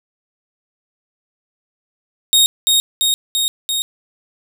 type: tone with echo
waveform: sawtooth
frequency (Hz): 3729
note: A#7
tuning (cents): 0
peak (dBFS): -6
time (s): 2.33-2.46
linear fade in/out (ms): 0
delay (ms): 340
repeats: 4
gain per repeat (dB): -2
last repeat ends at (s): 3.82
effects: none